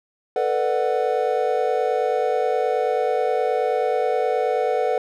triangle chord, B minor seventh, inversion third, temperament just, 444.5 / 493.9 / 592.7 / 740.8 Hz, A4 / B4 / D5 / F#5, +18 / 0 / +16 / +2 cents, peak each -22 / -21 / -25 / -22 dBFS, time 0.36-4.98 s, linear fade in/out 2 ms, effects none

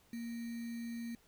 sine tone with sample-and-hold, 233.1 Hz, A#3, in tune, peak -39 dBFS, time 0.13-1.15 s, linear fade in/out 2 ms, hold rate 2100 Hz, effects pink hiss -68 dBFS RMS until 1.27 s

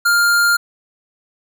square tone, 1403 Hz, F6, 8 cents sharp, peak -12 dBFS, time 0.05-0.57 s, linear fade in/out 10 ms, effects none

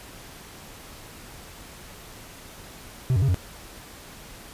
triangle tone with pitch steps, 128.5 / 92.5 / 135.8 / 90.9 Hz, C3 / F#2 / C#3 / F#2, -31 / 0 / -35 / -30 cents, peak -16 dBFS, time 3.1-3.344 s, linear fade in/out 0 ms, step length 61 ms, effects pink hiss -44 dBFS RMS until 4.53 s + resampled to 32000 Hz

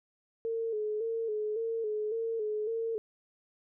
sine tone with vibrato, 440 Hz, A4, in tune, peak -30 dBFS, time 0.45-2.98 s, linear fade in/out 0 ms, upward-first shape square, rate 1.8 Hz, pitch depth 58 cents each way, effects none

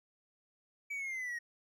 triangle linear sweep, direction down, 2302 to 1864.7 Hz, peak -35 dBFS, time 0.9-1.39 s, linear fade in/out 10 ms, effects none

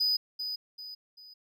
triangle tone with echo, 4978 Hz, D#8, in tune, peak -23 dBFS, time 0-0.17 s, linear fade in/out 10 ms, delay 390 ms, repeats 3, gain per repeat -8 dB, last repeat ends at 1.34 s, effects none

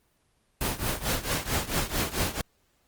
pink noise with tremolo, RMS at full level -25 dBFS, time 0.61-2.41 s, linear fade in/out 0 ms, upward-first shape triangle, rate 4.5 Hz, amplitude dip 90%, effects pink hiss -69 dBFS RMS until 2.87 s + Opus 24 kbps

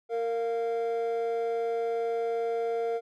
triangle tone pair together, 461.3 / 697.4 Hz, A#4 / F5, -18 / -3 cents, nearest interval perfect fifth, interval 715 cents, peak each -25 / -31 dBFS, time 0.09-3.01 s, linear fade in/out 50 ms, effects tanh soft clip ceiling -20 dBFS

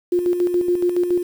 sine tone with tremolo, 354.1 Hz, F4, 24 cents sharp, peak -14 dBFS, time 0.12-1.23 s, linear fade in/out 5 ms, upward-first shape square, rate 7.1 Hz, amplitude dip 50%, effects 7-bit

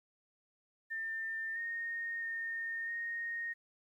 sine tone with pitch steps, 1798 / 1849 / 1832 / 1858 Hz, A6 / A#6 / A#6 / A#6, +37 / -15 / -31 / -6 cents, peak -36 dBFS, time 0.9-3.54 s, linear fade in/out 20 ms, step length 660 ms, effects 12-bit

